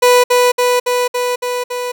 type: tone with echo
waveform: 30% pulse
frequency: 493.3 Hz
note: B4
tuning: 2 cents flat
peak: -4 dBFS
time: 0.02-0.24 s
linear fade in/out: 10 ms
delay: 280 ms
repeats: 6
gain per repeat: -2 dB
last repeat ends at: 1.92 s
effects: none